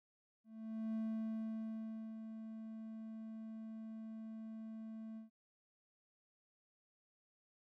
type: tone with ADSR envelope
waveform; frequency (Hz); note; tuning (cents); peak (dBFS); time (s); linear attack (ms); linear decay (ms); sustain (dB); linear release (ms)
triangle; 221.4; A3; +11; -35; 0.44-5.3; 510; 1200; -9; 130
effects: none